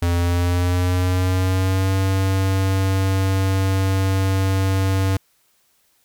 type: tone with pitch glide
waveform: square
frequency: 86.4 to 95.87 Hz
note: F2 to G2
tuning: -18 to -38 cents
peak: -17 dBFS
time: 0.02-5.17 s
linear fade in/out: 5 ms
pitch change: +180 cents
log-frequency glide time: 0.16-1.93 s
effects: white hiss -62 dBFS RMS until 6.04 s